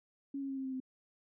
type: tone with pitch steps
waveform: sine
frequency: 277.2 / 273.5 / 269.9 / 266.4 / 262.9 / 259.4 Hz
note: C#4 / C#4 / C#4 / C4 / C4 / C4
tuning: 0 / -23 / -46 / +31 / +8 / -15 cents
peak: -36 dBFS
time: 0.34-0.802 s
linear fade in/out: 5 ms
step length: 77 ms
effects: none